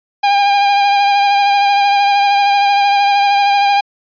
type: tone with vibrato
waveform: 45% pulse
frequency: 805 Hz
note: G5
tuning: 46 cents sharp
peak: -9 dBFS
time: 0.23-3.81 s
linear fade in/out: 10 ms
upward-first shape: sine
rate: 13 Hz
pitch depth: 21 cents each way
effects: resampled to 11025 Hz